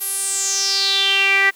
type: tone with band-pass filter sweep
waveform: sawtooth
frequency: 392 Hz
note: G4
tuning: in tune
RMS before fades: -18 dBFS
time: 0-1.51 s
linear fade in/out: 20 ms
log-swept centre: 12000 to 1900 Hz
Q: 6.1
effects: white hiss -49 dBFS RMS until 1.55 s + high-pass 200 Hz 12 dB/octave